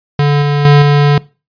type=tone with level steps; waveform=square; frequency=144.9 Hz; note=D3; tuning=23 cents flat; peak=-8 / -10 / -3 / -6 dBFS; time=0.19-1.18 s; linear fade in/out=2 ms; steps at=0.42 / 0.65 / 0.82 s; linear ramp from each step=2 ms; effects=noise-tail reverb RT60 0.3 s tail -21 dB re dry + resampled to 11025 Hz